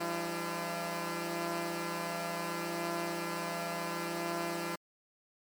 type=tone cluster; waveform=10% pulse; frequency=170.4 / 197.4 / 306.3 / 340.1 Hz; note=F3 / G3 / D#4 / F4; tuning=-42 / +12 / -27 / -46 cents; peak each=-30 / -35 / -35 / -30 dBFS; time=0-4.76 s; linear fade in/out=10 ms; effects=MP3 96 kbps